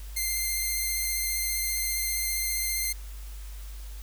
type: tone with vibrato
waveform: 5% pulse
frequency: 2093 Hz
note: C7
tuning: in tune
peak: -17 dBFS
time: 0.16-2.93 s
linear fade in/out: 10 ms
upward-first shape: sine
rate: 15 Hz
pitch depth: 18 cents each way
effects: added 50 Hz sine -37 dBFS peak until 4.02 s + white hiss -51 dBFS RMS until 4.02 s